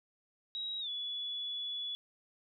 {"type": "tone with pitch glide", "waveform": "sine", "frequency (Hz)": [3834, 3416], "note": ["A#7", "G#7"], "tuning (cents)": [48, 48], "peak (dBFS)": -36, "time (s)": [0.55, 1.95], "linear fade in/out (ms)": 0, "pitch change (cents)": -200, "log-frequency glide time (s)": [0.8, 0.89], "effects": []}